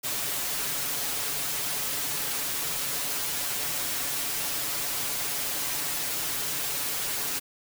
white noise with comb filter, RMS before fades -30 dBFS, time 0.03-7.4 s, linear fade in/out 20 ms, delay 7 ms, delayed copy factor +0.7, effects none

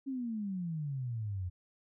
sine exponential sweep, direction down, 277.2 to 87.31 Hz, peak -34 dBFS, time 0.06-1.5 s, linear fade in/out 20 ms, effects none

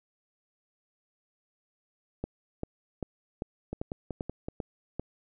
two click trains, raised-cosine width 2 ms, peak -19 / -21 dBFS, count 8 / 5, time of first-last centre 2.24-4.996 / 3.73-4.485 s, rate 2.54 / 5.3 Hz, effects none

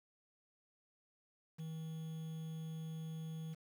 triangle tone with quantisation, 160 Hz, D#3, 49 cents sharp, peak -40 dBFS, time 1.58-3.55 s, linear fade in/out 20 ms, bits 10, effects none

